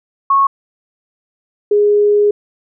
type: tone pair in turn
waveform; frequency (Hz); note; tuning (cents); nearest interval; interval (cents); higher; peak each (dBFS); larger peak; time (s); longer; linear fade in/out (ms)
sine; 1099 / 413.8; C#6 / G#4; -15 / -6; octave + perfect fourth; 1691; first; -8; neither; 0.3-0.47 / 1.71-2.31; second; 5
effects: none